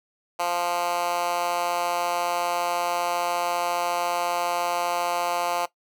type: tone with high-pass filter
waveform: 10% pulse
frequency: 174.61 Hz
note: F3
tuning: in tune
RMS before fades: -26 dBFS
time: 0.39-5.66 s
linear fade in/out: 10 ms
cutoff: 710 Hz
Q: 1.6
effects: noise-tail reverb RT60 0.1 s tail -17 dB re dry